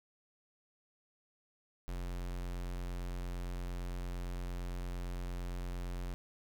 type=tone; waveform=square; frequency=44.39 Hz; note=F1; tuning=29 cents sharp; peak=-38 dBFS; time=1.88-6.14 s; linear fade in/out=0 ms; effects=none